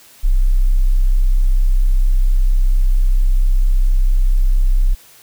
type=tone; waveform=sine; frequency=32.2 Hz; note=C1; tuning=27 cents flat; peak=-9 dBFS; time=0.23-4.95 s; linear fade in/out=20 ms; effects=white hiss -45 dBFS RMS until 5.22 s